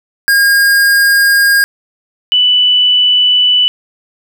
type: tone pair in turn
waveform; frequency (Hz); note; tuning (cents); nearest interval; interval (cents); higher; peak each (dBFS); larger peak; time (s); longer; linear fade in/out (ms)
square / sine; 1622 / 2978; G#6 / F#7; -41 / +11; major seventh; 1052; second; -7 / -6; second; 0.28-1.64 / 2.32-3.68; neither; 0
effects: none